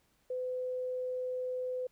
sine tone, 506 Hz, B4, 42 cents sharp, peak -33 dBFS, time 0.3-1.87 s, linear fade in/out 5 ms, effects pink hiss -72 dBFS RMS until 1.91 s

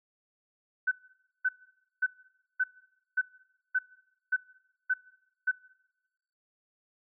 sine tone bursts, 1511 Hz, F#6, 36 cents sharp, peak -23 dBFS, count 9, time 0.87-5.515 s, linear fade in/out 10 ms, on 45 ms, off 530 ms, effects noise-tail reverb RT60 1.0 s tail -22 dB re dry

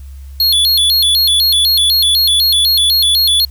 square tone with vibrato, 3841 Hz, B7, 49 cents flat, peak -9 dBFS, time 0.4-3.45 s, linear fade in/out 2 ms, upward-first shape square, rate 4 Hz, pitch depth 190 cents each way, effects added 68 Hz sine -28 dBFS peak until 3.5 s + white hiss -50 dBFS RMS until 3.5 s

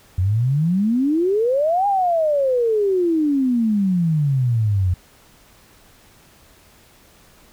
sine exponential two-way sweep, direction up then down, 87.31 to 821 to 87.31 Hz, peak -15 dBFS, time 0.18-4.94 s, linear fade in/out 5 ms, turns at 1.87 s, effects pink hiss -51 dBFS RMS until 7.52 s

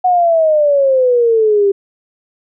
sine exponential sweep, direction down, 740 to 392 Hz, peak -8 dBFS, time 0.04-1.72 s, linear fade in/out 10 ms, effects none

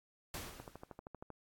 pink noise with exponential decay, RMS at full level -41 dBFS, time 0.34-0.99 s, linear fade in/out 2 ms, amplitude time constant 140 ms
click train, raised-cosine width 1 ms, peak -33 dBFS, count 10, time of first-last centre 0.6-1.303 s, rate 12.8 Hz
effects AAC 64 kbps

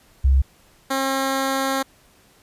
sine / 10% pulse tone pair in turn, 67 / 268.8 Hz, C2 / C4, +42 / +47 cents, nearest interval 2 octaves, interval 2405 cents, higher second, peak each -12 dBFS, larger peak neither, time 0.24-0.42 / 0.9-1.83 s, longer second, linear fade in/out 10 ms, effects pink hiss -55 dBFS RMS until 2.42 s + resampled to 32000 Hz

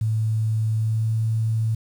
sine tone with pitch glide, 110 to 111.54 Hz, A2 to A2, 0 to +24 cents, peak -19 dBFS, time 0.01-1.75 s, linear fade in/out 5 ms, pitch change +24 cents, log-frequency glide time 0.76-1.17 s, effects 8-bit

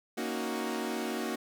sawtooth chord, D# minor seventh, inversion second, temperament equal, 233.1 / 277.2 / 311.1 / 370 Hz, A#3 / C#4 / D#4 / F#4, 0 / 0 / 0 / 0 cents, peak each -32 / -36 / -35 / -33 dBFS, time 0.17-1.36 s, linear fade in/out 10 ms, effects none

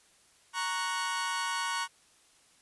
sawtooth chord, F# major, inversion first, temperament equal, 932.3 / 1108.7 / 1480 Hz, A#5 / C#6 / F#6, 0 / 0 / 0 cents, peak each -31 / -31 / -32 dBFS, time 0.53-1.88 s, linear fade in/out 50 ms, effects white hiss -63 dBFS RMS until 2.61 s + resampled to 24000 Hz

